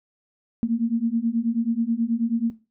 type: beating tone pair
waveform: sine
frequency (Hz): 225.8 / 235.1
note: A3 / A#3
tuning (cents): +45 / +15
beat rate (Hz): 9.3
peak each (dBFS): -23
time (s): 0.63-2.5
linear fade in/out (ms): 0
effects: noise-tail reverb RT60 0.3 s tail -17 dB re dry